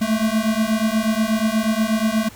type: beating tone pair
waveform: square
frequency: 215.6 / 223.9 Hz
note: A3 / A3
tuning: -35 / +30 cents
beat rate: 8.3 Hz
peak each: -21 dBFS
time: 0.01-2.29 s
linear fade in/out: 10 ms
effects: added 103 Hz sine -49 dBFS peak until 2.35 s + pink hiss -43 dBFS RMS until 2.35 s